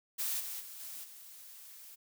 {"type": "noise with level steps", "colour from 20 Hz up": "blue", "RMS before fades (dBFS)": [-35, -41, -48, -45, -52], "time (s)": [0.18, 1.96], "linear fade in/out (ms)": 20, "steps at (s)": [0.39, 0.59, 0.79, 1.03], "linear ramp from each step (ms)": 20, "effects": []}